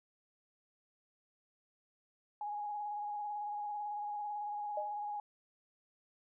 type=tone with vibrato; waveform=sine; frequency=830.6 Hz; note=G#5; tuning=in tune; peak=-37 dBFS; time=2.41-5.2 s; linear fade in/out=2 ms; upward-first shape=square; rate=18 Hz; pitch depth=20 cents each way
type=tone with exponential decay; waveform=sine; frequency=613 Hz; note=D#5; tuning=26 cents flat; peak=-32 dBFS; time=4.77-4.96 s; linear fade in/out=5 ms; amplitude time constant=41 ms
effects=none